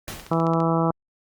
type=noise with exponential decay; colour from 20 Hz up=pink; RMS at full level=-31 dBFS; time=0.08-0.54 s; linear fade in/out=0 ms; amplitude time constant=98 ms
type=click train; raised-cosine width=0.2 ms; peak=-23 dBFS; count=8; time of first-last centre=0.13-0.603 s; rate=14.8 Hz
type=harmonic tone; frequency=164.81 Hz; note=E3; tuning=in tune; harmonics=1 / 2 / 3 / 4 / 5 / 6 / 7 / 8; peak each=-22 / -25 / -27 / -28 / -29 / -30 / -30 / -31 dBFS; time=0.31-0.91 s; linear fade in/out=5 ms
effects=Opus 48 kbps